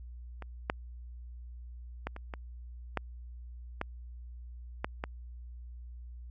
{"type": "clicks", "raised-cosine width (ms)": 0.5, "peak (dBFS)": [-28, -13, -19, -28, -24, -15, -17, -16, -19], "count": 9, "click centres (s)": [0.423, 0.699, 2.07, 2.164, 2.338, 2.973, 3.814, 4.845, 5.039], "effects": ["added 60 Hz sine -43 dBFS peak until 6.3 s"]}